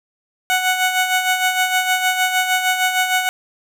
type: tone with tremolo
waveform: 15% pulse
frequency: 740 Hz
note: F#5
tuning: in tune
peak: -7 dBFS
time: 0.5-3.29 s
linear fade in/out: 0 ms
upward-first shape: sine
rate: 6.5 Hz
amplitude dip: 55%
effects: none